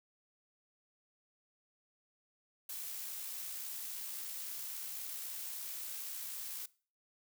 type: noise with amplitude modulation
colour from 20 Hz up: blue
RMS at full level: -42 dBFS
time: 2.69-6.66 s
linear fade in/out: 5 ms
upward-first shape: sine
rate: 63.7 Hz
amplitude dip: 25%
effects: noise-tail reverb RT60 0.4 s tail -21 dB re dry